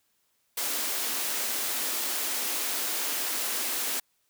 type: high-pass noise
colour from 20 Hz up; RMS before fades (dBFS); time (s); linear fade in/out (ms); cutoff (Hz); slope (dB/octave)
white; -30; 0.57-4; 5; 220; 96
effects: white hiss -72 dBFS RMS until 4.29 s